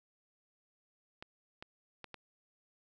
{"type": "clicks", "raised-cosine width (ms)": 0.3, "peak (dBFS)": -29, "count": 4, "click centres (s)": [1.225, 1.625, 2.043, 2.143], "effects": []}